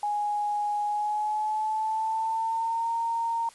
sine tone with pitch glide, 830.6 to 921.6 Hz, G#5 to A#5, 0 to -20 cents, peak -25 dBFS, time 0.03-3.49 s, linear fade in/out 2 ms, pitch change +180 cents, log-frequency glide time 0.86-2.9 s, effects white hiss -53 dBFS RMS until 3.54 s + resampled to 24000 Hz

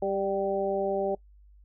harmonic tone with a mistuned harmonic, 196.7 Hz, G3, 6 cents sharp, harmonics 1 / 2 / 3 / 4, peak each -37 / -29 / -29 / -33 dBFS, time 0.02-1.15 s, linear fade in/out 5 ms, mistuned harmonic 4, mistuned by -23 cents, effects noise-tail reverb RT60 0.1 s tail -22 dB re dry + added 50 Hz sine -52 dBFS peak until 1.64 s

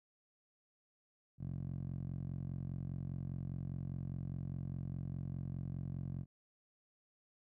10% pulse tone with band-pass filter, 44.93 Hz, F1, 50 cents sharp, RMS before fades -42 dBFS, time 1.38-6.26 s, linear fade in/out 50 ms, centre 130 Hz, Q 2, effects none

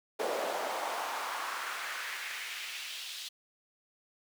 brown noise with high-pass filter sweep, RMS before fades -37 dBFS, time 0.19-3.29 s, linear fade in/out 10 ms, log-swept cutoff 500 to 3800 Hz, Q 1.9, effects high-pass 300 Hz 12 dB/octave

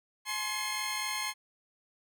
15% pulse tone cluster, 848 / 1051 / 2146 Hz, G#5 / C6 / C7, +36 / +7 / +43 cents, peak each -33 / -29 / -30 dBFS, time 0.25-1.34 s, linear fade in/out 50 ms, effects none

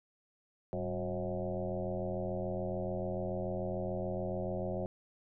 sine tone with frequency modulation, 365.1 Hz, F#4, 23 cents flat, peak -33 dBFS, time 0.73-4.86 s, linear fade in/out 0 ms, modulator 86.9 Hz, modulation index 3.6, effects none

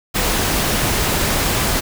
pink noise, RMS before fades -18 dBFS, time 0.14-1.81 s, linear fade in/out 20 ms, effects none

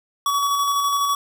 square tone with tremolo, 1132 Hz, C#6, 36 cents sharp, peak -18 dBFS, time 0.26-1.15 s, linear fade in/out 2 ms, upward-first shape square, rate 12 Hz, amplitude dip 25%, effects none

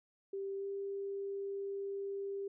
sine tone with pitch glide, 392.2 to 396.1 Hz, G4 to G4, +1 to +18 cents, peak -37 dBFS, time 0.33-2.48 s, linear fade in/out 5 ms, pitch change +17 cents, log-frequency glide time 0.57-0.65 s, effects none

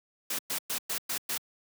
white noise bursts, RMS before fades -32 dBFS, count 6, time 0.3-1.378 s, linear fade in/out 5 ms, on 88 ms, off 110 ms, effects high-pass 150 Hz 12 dB/octave

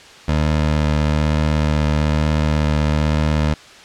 20% pulse tone with vibrato, 76.1 Hz, D#2, 38 cents flat, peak -10 dBFS, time 0.28-3.54 s, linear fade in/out 5 ms, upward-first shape triangle, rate 1.1 Hz, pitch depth 17 cents each way, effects white hiss -41 dBFS RMS until 3.84 s + low-pass 5000 Hz 12 dB/octave

